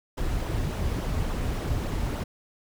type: noise with flanger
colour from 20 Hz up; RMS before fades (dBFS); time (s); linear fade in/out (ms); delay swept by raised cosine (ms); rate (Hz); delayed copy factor
brown; -28; 0.17-2.24; 10; 0.42 to 6.12; 3.5; -0.5
effects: none